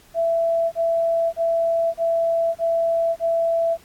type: tone bursts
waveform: sine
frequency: 666 Hz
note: E5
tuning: 18 cents sharp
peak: -17 dBFS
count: 6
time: 0.14-3.775 s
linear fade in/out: 50 ms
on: 580 ms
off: 31 ms
effects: pink hiss -52 dBFS RMS until 3.84 s + AAC 64 kbps